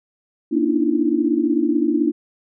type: tone cluster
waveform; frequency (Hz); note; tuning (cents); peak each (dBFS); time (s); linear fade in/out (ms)
sine; 237.8 / 289.5 / 305.4 / 336.6; A#3 / D4 / D#4 / E4; +35 / -25 / -32 / +36; -23 / -21 / -20 / -21; 0.51-2.12; 20
effects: none